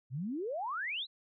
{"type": "exponential sweep", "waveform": "sine", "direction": "up", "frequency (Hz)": [116.6, 4161], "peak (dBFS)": -34, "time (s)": [0.1, 1.07], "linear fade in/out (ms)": 50, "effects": []}